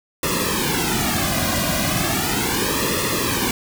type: noise with flanger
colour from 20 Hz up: pink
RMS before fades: -21 dBFS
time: 0.23-3.51 s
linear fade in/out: 2 ms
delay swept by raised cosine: 1.3 to 2.3 ms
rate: 0.36 Hz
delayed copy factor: -0.95
effects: none